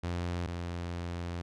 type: tone pair in turn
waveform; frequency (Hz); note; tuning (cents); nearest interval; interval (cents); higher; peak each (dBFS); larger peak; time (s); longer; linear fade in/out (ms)
sawtooth; 87.31 / 86.56; F2 / F2; 0 / -15; unison; 15; first; -28 / -31; first; 0.03-0.47 / 0.47-1.42; second; 10
effects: low-pass 6000 Hz 12 dB/octave

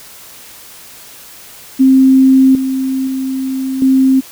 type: tone with level steps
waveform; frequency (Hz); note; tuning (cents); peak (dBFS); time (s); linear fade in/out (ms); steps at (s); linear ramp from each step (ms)
sine; 264.2; C4; +17; -4 / -13 / -15 / -6; 1.79-4.21; 20; 2.55 / 3.07 / 3.82; 2
effects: white hiss -36 dBFS RMS until 4.31 s

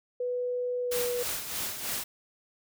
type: tone with pitch glide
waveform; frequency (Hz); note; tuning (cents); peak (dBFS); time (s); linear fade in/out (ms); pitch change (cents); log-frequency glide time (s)
sine; 493.9 to 487.7; B4 to B4; 0 to -22; -28; 0.2-1.23; 5; -22; 0.8-0.99
type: noise with tremolo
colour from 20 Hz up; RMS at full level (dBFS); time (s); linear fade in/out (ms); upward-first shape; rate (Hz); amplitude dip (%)
white; -32; 0.91-2.04; 10; sine; 3.2; 55
effects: none

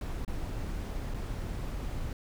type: noise with dropouts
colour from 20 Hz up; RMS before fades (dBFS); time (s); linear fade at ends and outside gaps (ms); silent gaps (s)
brown; -35; 0.01-2.13; 2; 0.249-0.278 / 1.139-1.143
effects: none

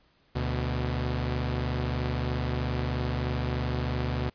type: tone pair together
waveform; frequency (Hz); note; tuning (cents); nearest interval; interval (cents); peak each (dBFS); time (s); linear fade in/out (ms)
sawtooth; 73.46 / 123.8; D2 / B2; +1 / +5; major sixth; 904; -26; 0.35-4.3; 10
effects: pink hiss -65 dBFS RMS until 4.34 s + resampled to 11025 Hz

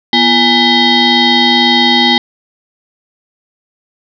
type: tone with frequency modulation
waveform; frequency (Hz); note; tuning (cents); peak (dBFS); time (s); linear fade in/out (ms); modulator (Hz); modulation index
sine; 2000; B6; +21; -6; 0.13-2.18; 2; 586; 3.8
effects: none

